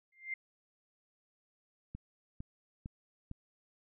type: tone with exponential growth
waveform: sine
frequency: 2099 Hz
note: C7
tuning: 5 cents sharp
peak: -32 dBFS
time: 0.12-0.34 s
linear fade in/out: 5 ms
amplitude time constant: 47 ms
type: click train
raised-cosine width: 5 ms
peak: -30 dBFS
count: 4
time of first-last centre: 1.95-3.314 s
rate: 2.2 Hz
effects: none